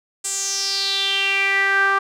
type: tone with band-pass filter sweep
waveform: sawtooth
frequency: 392.7 Hz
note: G4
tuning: 3 cents sharp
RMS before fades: -20 dBFS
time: 0.24-1.99 s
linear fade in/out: 10 ms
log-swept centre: 8000 to 1300 Hz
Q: 5.6
effects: none